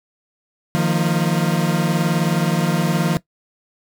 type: chord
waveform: 40% pulse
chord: Eb suspended second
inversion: none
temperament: equal with one note detuned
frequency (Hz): 155.56 / 174.61 / 227.8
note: Eb3 / F3 / Bb3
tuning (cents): 0 / 0 / -40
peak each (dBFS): -19 / -18 / -24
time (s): 0.75-3.17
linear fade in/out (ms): 0
effects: noise-tail reverb RT60 0.1 s tail -18 dB re dry